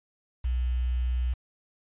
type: tone with quantisation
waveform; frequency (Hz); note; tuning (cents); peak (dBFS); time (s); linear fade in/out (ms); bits
sine; 61.74; B1; 0; -24; 0.44-1.34; 10; 8
effects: resampled to 8000 Hz